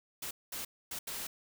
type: noise bursts at uneven times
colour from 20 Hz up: white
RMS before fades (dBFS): -40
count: 4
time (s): 0.22-0.31 / 0.52-0.65 / 0.91-0.99 / 1.07-1.27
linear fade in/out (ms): 5
effects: none